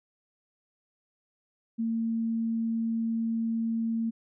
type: tone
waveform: sine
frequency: 227.2 Hz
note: A#3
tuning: 44 cents flat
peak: -26 dBFS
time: 1.78-4.11 s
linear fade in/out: 20 ms
effects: none